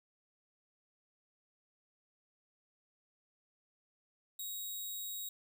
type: tone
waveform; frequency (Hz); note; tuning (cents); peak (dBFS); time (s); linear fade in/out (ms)
5% pulse; 3800; A#7; +33; -32; 4.39-5.29; 5
effects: none